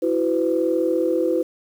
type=chord; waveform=sine; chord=E suspended second; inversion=none; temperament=equal with one note detuned; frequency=329.6 / 370 / 504.8 Hz; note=E4 / F#4 / B4; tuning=0 / 0 / +38 cents; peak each=-21 / -23 / -21 dBFS; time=0.02-1.43 s; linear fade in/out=10 ms; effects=tanh soft clip ceiling -8 dBFS + 8-bit